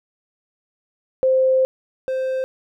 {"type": "tone pair in turn", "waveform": ["sine", "triangle"], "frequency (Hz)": [522, 522], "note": ["C5", "C5"], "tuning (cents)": [-4, -4], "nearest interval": "unison", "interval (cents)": 0, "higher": "neither", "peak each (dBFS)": [-13, -18], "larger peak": "first", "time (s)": [[1.23, 1.65], [2.08, 2.44]], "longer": "first", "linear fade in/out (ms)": 0, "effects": []}